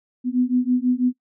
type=beating tone pair; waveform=sine; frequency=246.8 / 252.9 Hz; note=B3 / B3; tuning=-1 / +41 cents; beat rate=6.1 Hz; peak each=-20 dBFS; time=0.24-1.13 s; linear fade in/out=50 ms; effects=noise-tail reverb RT60 0.1 s tail -17 dB re dry